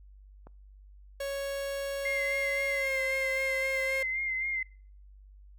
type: click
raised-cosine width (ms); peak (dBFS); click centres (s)
1; -35; 0.47
type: tone with pitch glide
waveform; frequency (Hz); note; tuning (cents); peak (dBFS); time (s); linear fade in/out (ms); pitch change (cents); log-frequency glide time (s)
45% pulse; 554.4 to 534.3; C#5 to C5; 0 to +36; -32; 1.2-4.03; 5; -64; 2.75-2.92
type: tone with vibrato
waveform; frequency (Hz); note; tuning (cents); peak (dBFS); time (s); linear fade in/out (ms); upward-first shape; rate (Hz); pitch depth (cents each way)
sine; 2093; C7; 0; -29; 2.05-4.63; 5; sine; 3.8; 36
effects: noise-tail reverb RT60 0.5 s tail -26 dB re dry + added 49 Hz sine -50 dBFS peak until 5.58 s